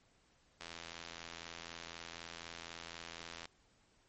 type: click train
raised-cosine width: 0.2 ms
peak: -28 dBFS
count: 240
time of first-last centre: 0.61-3.455 s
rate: 84 Hz
effects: pink hiss -71 dBFS RMS until 4.08 s + MP3 32 kbps